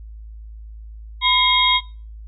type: tone cluster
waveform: sine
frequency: 1005 / 2138 / 3267 / 3738 Hz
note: B5 / C7 / G#7 / A#7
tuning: +30 / +37 / -29 / +4 cents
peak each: -19 dBFS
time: 1.21-1.81 s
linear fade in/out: 50 ms
effects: noise-tail reverb RT60 0.4 s tail -23 dB re dry + added 54 Hz sine -34 dBFS peak until 2.27 s